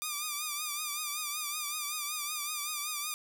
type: tone with vibrato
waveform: 5% pulse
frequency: 1197 Hz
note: D6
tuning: 33 cents sharp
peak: -22 dBFS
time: 0.02-3.14 s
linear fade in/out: 0 ms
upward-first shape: triangle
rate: 5.3 Hz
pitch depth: 76 cents each way
effects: none